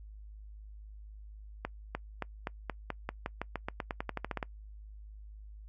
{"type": "accelerating click train", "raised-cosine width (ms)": 0.5, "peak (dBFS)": -19, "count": 20, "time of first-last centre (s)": [1.65, 4.428], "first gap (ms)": 300, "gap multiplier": 0.91, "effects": ["noise-tail reverb RT60 0.1 s tail -24 dB re dry", "added 52 Hz sine -46 dBFS peak until 5.68 s"]}